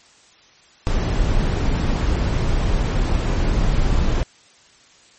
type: noise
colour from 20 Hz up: brown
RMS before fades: -18 dBFS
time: 0.87-4.23 s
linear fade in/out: 0 ms
effects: white hiss -51 dBFS RMS until 5.18 s + MP3 32 kbps